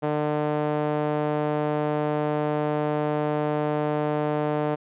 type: tone with band-pass filter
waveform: sawtooth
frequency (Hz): 150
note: D3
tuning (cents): +37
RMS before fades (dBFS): -25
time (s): 0.02-4.76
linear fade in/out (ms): 20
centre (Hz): 580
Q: 1.2
effects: resampled to 8000 Hz